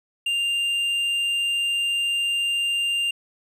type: tone with tanh clipping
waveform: sine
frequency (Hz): 2794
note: F7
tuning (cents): 0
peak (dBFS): -22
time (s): 0.26-3.11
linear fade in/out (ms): 5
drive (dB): 6
effects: none